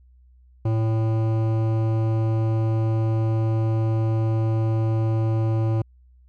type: tone with hard clipping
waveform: triangle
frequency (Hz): 111.4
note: A2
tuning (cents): +22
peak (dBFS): -21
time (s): 0.65-5.82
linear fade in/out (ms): 5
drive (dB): 18
effects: added 62 Hz sine -50 dBFS peak until 6.28 s